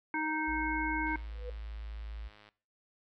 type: harmonic tone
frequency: 311.1 Hz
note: D#4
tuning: in tune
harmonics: 1 / 3 / 5 / 7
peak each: -36 / -35 / -37 / -37 dBFS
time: 0.14-1.16 s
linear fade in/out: 2 ms
type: tone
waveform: sine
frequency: 55.7 Hz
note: A1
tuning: 22 cents sharp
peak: -39 dBFS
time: 0.47-2.29 s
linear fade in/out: 20 ms
type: click train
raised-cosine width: 0.3 ms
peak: -40 dBFS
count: 150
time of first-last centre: 1.07-2.489 s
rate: 105 Hz
type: tone with exponential growth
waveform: sine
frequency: 493.9 Hz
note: B4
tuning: in tune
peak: -37 dBFS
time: 1.27-1.5 s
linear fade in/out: 5 ms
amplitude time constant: 49 ms
effects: noise-tail reverb RT60 0.4 s tail -20 dB re dry